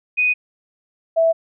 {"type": "tone pair in turn", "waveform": "sine", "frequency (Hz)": [2489, 657], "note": ["D#7", "E5"], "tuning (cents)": [0, -6], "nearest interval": "octave + major seventh", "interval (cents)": 2306, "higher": "first", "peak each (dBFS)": [-14, -12], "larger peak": "second", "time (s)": [[0.17, 0.34], [1.16, 1.33]], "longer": "neither", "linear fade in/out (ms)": 20, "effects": []}